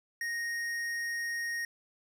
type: tone with tanh clipping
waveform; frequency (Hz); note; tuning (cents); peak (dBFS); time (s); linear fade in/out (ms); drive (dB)
triangle; 1864.7; A#6; 0; -34; 0.21-1.65; 2; 17
effects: none